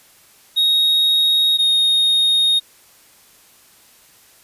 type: tone pair in turn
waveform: triangle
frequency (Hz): 3757 / 3716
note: A#7 / A#7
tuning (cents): +13 / -6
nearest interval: unison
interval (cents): 19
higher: first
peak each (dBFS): -11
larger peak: neither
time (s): 0.56-1.58 / 1.58-2.6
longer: neither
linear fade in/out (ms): 20
effects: white hiss -50 dBFS RMS until 4.43 s + resampled to 32000 Hz